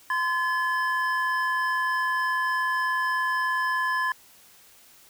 triangle tone pair together, 1028.3 / 1715 Hz, C6 / A6, -30 / -45 cents, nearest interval major sixth, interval 885 cents, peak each -24 dBFS, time 0.1-4.12 s, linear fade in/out 2 ms, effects white hiss -54 dBFS RMS until 5.09 s

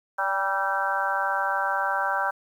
harmonic tone with a mistuned harmonic, 193.7 Hz, G3, 20 cents flat, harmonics 3 / 4 / 5 / 6 / 7 / 8, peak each -33 / -29 / -29 / -34 / -30 / -28 dBFS, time 0.18-2.31 s, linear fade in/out 10 ms, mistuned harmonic 4, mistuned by +32 cents, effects 9-bit

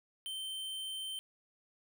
square tone, 3107 Hz, G7, 16 cents flat, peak -39 dBFS, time 0.26-1.19 s, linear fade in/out 0 ms, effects none

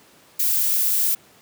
violet noise, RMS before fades -20 dBFS, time 0.39-1.15 s, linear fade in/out 10 ms, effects pink hiss -52 dBFS RMS until 1.41 s + high-pass 150 Hz 12 dB/octave

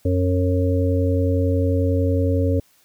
harmonic tone, 91 Hz, F#2, 28 cents flat, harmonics 1 / 3 / 5 / 6, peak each -18 / -23 / -25 / -26 dBFS, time 0.05-2.6 s, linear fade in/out 5 ms, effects white hiss -58 dBFS RMS until 2.84 s

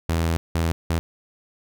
sawtooth tone bursts at uneven times, 82.5 Hz, E2, 2 cents sharp, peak -16 dBFS, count 3, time 0.09-0.37 / 0.55-0.72 / 0.9-0.99 s, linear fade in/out 0 ms, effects none

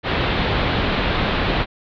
pink low-pass noise, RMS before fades -20 dBFS, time 0.03-1.66 s, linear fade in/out 50 ms, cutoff 4000 Hz, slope 48 dB/octave, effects none

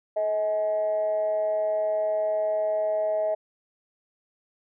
sine tone with amplitude modulation, 636 Hz, D#5, 38 cents sharp, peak -19 dBFS, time 0.16-3.35 s, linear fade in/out 10 ms, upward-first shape sine, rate 204 Hz, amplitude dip 60%, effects tanh soft clip ceiling -16 dBFS

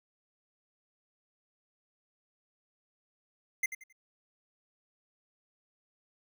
square tone with echo, 2079 Hz, C7, 12 cents flat, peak -27 dBFS, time 3.63-3.66 s, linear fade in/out 5 ms, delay 89 ms, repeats 3, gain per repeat -11 dB, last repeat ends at 3.927 s, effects none

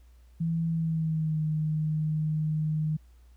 sine tone with pitch glide, 164.81 to 154.66 Hz, E3 to D#3, 0 to -10 cents, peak -25 dBFS, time 0.4-2.97 s, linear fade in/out 10 ms, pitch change -110 cents, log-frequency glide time 0.67-1.42 s, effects added 60 Hz sine -52 dBFS peak until 3.36 s + pink hiss -69 dBFS RMS until 3.36 s

